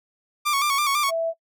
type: tone with vibrato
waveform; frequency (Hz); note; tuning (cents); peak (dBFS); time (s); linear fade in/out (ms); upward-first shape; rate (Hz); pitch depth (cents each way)
sawtooth; 1148; D6; -40; -16; 0.45-1.11; 20; square; 6; 60
type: tone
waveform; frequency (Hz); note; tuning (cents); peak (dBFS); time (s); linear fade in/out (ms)
sine; 659.3; E5; 0; -21; 1.08-1.34; 50
effects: noise-tail reverb RT60 0.1 s tail -25 dB re dry